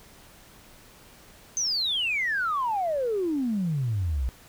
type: exponential sweep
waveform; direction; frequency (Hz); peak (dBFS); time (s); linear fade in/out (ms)
sine; down; 6330 to 58.6; -23; 1.57-4.29; 0
effects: tanh soft clip ceiling -19 dBFS + pink hiss -52 dBFS RMS until 4.48 s